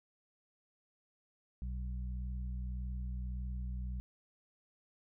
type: harmonic tone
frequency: 61.74 Hz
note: B1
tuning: in tune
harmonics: 1 / 2 / 3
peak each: -37 / -48 / -49 dBFS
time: 1.62-4 s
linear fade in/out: 0 ms
effects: none